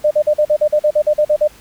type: tone bursts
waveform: sine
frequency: 602 Hz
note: D5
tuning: 43 cents sharp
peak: -9 dBFS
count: 13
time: 0.04-1.478 s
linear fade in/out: 10 ms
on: 70 ms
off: 44 ms
effects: pink hiss -44 dBFS RMS until 1.6 s